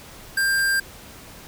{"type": "tone", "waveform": "square", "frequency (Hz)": 1590, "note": "G6", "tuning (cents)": 24, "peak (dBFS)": -19, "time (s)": [0.37, 0.8], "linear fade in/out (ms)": 5}
{"type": "clicks", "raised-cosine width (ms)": 0.2, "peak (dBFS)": -25, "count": 2, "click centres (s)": [0.584, 0.595]}
{"effects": ["pink hiss -43 dBFS RMS until 1.47 s"]}